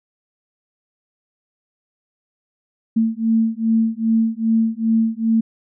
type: beating tone pair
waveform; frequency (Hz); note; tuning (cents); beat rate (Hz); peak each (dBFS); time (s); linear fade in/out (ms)
sine; 223.5 / 226; A3 / A3; +27 / +47; 2.5; -18; 2.96-5.41; 10
effects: none